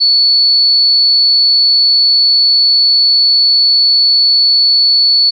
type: tone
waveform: sine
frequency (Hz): 4435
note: C#8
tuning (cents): 0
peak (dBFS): -6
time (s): 0-5.31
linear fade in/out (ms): 20
effects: none